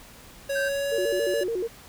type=tone with pitch glide; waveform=square; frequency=554.4 to 571 Hz; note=C#5 to D5; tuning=0 to -49 cents; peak=-26 dBFS; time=0.49-1.44 s; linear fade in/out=10 ms; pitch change=+51 cents; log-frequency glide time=0.61-1.19 s
type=tone; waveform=triangle; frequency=1562 Hz; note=G6; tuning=7 cents flat; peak=-25 dBFS; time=0.55-0.69 s; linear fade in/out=10 ms
type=tone with vibrato; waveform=sine; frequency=410 Hz; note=G#4; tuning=22 cents flat; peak=-25 dBFS; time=0.91-1.68 s; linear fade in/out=20 ms; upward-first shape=square; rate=7 Hz; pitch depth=200 cents each way
effects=pink hiss -48 dBFS RMS until 1.88 s